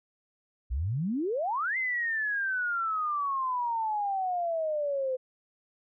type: exponential two-way sweep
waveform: sine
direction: up then down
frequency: 55.6 to 2093 to 508 Hz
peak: -27 dBFS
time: 0.7-5.17 s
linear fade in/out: 20 ms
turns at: 1.77 s
effects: none